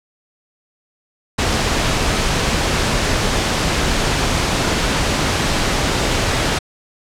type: noise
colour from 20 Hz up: pink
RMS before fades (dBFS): -17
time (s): 1.38-6.59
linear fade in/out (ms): 10
effects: low-pass 7000 Hz 12 dB/octave